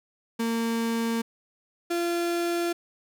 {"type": "tone pair in turn", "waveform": "35% pulse", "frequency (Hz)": [229.3, 343.6], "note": ["A#3", "F4"], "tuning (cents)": [-28, -28], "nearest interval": "perfect fifth", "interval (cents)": 700, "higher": "second", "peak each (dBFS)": -23, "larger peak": "neither", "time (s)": [[0.39, 1.22], [1.9, 2.73]], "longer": "neither", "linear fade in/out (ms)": 10, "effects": []}